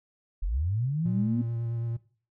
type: linear sweep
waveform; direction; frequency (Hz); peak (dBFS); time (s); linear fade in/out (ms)
sine; up; 36.06 to 246.9; -25; 0.42-1.42; 10
type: tone with vibrato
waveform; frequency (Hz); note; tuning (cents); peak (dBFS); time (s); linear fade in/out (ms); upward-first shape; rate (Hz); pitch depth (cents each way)
triangle; 116.54; A#2; 0; -27; 1.05-1.97; 10; sine; 9.1; 18
effects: noise-tail reverb RT60 0.4 s tail -17 dB re dry